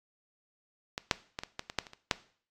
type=clicks; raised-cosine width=0.2 ms; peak=-16 / -6 / -17 / -20 / -17 / -21 / -10 / -29 / -29 / -7 dBFS; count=10; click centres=0.979 / 1.112 / 1.389 / 1.435 / 1.594 / 1.699 / 1.787 / 1.868 / 1.934 / 2.112 s; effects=noise-tail reverb RT60 0.5 s tail -18 dB re dry + AAC 64 kbps